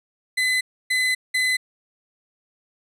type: tone bursts at uneven times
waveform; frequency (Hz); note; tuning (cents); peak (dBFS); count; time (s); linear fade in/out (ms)
35% pulse; 2020; B6; +39; -17; 3; 0.37-0.61 / 0.9-1.15 / 1.34-1.57; 10
effects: low-pass 12000 Hz 12 dB/octave